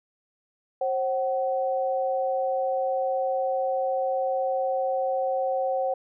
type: tone pair together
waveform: sine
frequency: 533.2 / 754 Hz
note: C5 / F#5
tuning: +33 / +32 cents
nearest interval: tritone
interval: 599 cents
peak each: -25 / -27 dBFS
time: 0.81-5.94 s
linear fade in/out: 5 ms
effects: none